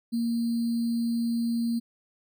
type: tone with sample-and-hold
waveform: sine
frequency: 233.1 Hz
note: A#3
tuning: in tune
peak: -24 dBFS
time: 0.12-1.8 s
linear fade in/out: 20 ms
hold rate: 4410 Hz
effects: none